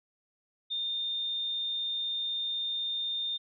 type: tone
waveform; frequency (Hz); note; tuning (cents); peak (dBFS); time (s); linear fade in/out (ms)
sine; 3628; A#7; -48; -30; 0.7-3.38; 20
effects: none